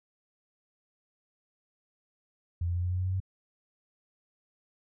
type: tone with pitch steps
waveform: sine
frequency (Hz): 86 / 87.15 / 88.32 / 89.5 / 90.69 / 91.91 / 93.14 / 94.38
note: F2 / F2 / F2 / F2 / F#2 / F#2 / F#2 / F#2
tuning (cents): -26 / -3 / +20 / +43 / -34 / -11 / +12 / +35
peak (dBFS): -27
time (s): 2.61-3.202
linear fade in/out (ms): 5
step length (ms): 74
effects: none